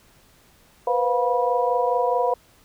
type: tone cluster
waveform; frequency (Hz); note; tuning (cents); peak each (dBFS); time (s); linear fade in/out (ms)
sine; 487.3 / 512 / 710 / 975; B4 / C5 / F5 / B5; -23 / -38 / +28 / -23; -24; 0.87-2.34; 5
effects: pink hiss -56 dBFS RMS until 2.64 s